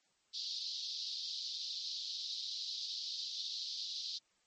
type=band-pass noise; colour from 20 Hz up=white; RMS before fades=-42 dBFS; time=0.33-4.19 s; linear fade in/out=20 ms; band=3700 to 4900 Hz; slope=48 dB/octave; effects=white hiss -75 dBFS RMS until 4.46 s + MP3 32 kbps